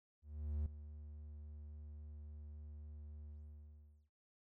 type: tone with ADSR envelope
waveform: triangle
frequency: 74.7 Hz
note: D2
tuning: 30 cents sharp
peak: -33 dBFS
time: 0.22-4.1 s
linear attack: 440 ms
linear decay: 4 ms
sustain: -14 dB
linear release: 810 ms
effects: none